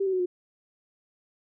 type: tone with pitch steps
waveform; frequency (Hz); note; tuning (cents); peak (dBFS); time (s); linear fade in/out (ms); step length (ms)
sine; 392 / 380.6 / 369.6 / 358.8; G4 / F#4 / F#4 / F4; 0 / +49 / -2 / +47; -23; 0-0.26; 10; 65
effects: none